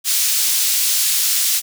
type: high-pass noise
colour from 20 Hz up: pink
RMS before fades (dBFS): -17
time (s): 0.04-1.62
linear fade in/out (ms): 50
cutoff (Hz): 4600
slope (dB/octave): 12
effects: none